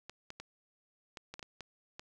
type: clicks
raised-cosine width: 0.2 ms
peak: -27 dBFS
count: 9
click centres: 0.096 / 0.304 / 0.4 / 1.172 / 1.34 / 1.394 / 1.428 / 1.607 / 1.995 s
effects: none